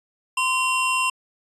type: tone pair together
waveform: square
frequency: 1031.2 / 2753 Hz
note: C6 / F7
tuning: -26 / -25 cents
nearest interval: octave + perfect fourth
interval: 1701 cents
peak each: -23 dBFS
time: 0.37-1.1 s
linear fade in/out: 5 ms
effects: resampled to 24000 Hz